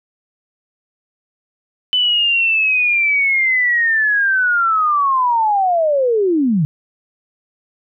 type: linear sweep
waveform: sine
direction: down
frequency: 3014 to 141.7 Hz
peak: -12 dBFS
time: 1.93-6.65 s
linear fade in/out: 0 ms
effects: none